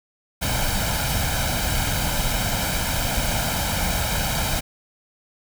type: noise with comb filter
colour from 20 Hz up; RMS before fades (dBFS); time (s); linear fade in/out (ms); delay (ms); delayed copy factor
pink; -23; 0.41-4.61; 20; 1.3; +0.7
effects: none